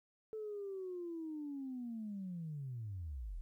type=linear sweep; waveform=sine; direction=down; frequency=440 to 34.99 Hz; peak=-40 dBFS; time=0.33-3.41 s; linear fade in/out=0 ms; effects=tanh soft clip ceiling -36 dBFS + 13-bit